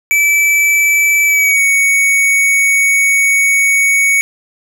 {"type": "tone with pitch glide", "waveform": "square", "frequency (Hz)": [2311, 2231], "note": ["D7", "C#7"], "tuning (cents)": [-28, 11], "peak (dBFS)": -9, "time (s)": [0.11, 4.21], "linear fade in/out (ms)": 0, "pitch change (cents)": -61, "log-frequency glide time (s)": [1.26, 1.63], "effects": []}